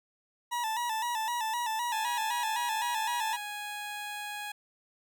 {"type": "tone with vibrato", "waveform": "40% pulse", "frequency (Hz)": 920, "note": "A#5", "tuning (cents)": -23, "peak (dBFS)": -29, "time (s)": [0.51, 3.37], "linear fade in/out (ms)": 20, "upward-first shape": "square", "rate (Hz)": 3.9, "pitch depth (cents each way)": 76}
{"type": "tone", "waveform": "15% pulse", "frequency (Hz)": 830.6, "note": "G#5", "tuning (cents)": 0, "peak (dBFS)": -30, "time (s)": [1.92, 4.52], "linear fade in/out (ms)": 5}
{"effects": []}